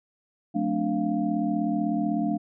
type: tone cluster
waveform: sine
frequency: 178 / 217.9 / 257.9 / 294 / 695 Hz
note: F3 / A3 / C4 / D4 / F5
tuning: +33 / -17 / -25 / +2 / -9 cents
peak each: -32 / -27 / -35 / -27 / -32 dBFS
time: 0.54-2.38 s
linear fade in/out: 20 ms
effects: none